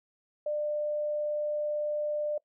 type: tone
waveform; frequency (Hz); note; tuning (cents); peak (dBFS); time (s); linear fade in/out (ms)
sine; 597; D5; +28; -28; 0.46-2.38; 5
effects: noise-tail reverb RT60 0.1 s tail -22 dB re dry